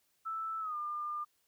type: tone with pitch glide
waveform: sine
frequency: 1318.5 to 1202.1 Hz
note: E6 to D6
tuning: 0 to +40 cents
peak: -35 dBFS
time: 0.25-1.25 s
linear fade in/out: 20 ms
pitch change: -160 cents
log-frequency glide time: 0.6-0.76 s
effects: white hiss -75 dBFS RMS until 1.47 s